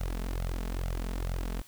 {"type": "tone with flanger", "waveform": "sawtooth", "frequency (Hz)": 43.65, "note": "F1", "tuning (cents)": 0, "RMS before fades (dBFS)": -33, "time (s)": [0, 1.62], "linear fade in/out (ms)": 10, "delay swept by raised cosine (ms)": [1.4, 4.7], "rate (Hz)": 2.3, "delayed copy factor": 0.9, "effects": ["white hiss -56 dBFS RMS until 1.67 s"]}